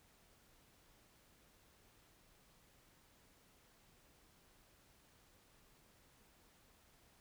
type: silence
effects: pink hiss -69 dBFS RMS until 7.2 s